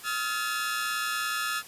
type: tone cluster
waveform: sawtooth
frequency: 1270 / 1387 / 1717 Hz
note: D#6 / F6 / A6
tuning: +35 / -12 / -43 cents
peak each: -29 dBFS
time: 0.03-1.63 s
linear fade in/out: 50 ms
effects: white hiss -47 dBFS RMS until 1.67 s + resampled to 32000 Hz